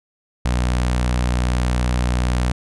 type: tone with notch filter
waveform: sawtooth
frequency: 61.3 Hz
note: B1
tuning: 12 cents flat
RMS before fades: -19 dBFS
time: 0.45-2.52 s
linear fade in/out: 5 ms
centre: 380 Hz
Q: 2
effects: resampled to 24000 Hz